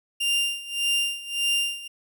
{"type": "tone with tremolo", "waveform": "40% pulse", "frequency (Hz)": 2794, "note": "F7", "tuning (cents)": 0, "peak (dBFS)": -19, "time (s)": [0.2, 1.88], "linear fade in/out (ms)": 10, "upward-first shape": "sine", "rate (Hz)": 1.7, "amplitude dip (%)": 85, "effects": []}